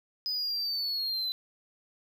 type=linear sweep; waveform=triangle; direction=down; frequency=5020 to 4000 Hz; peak=-28 dBFS; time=0.26-1.32 s; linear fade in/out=0 ms; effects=none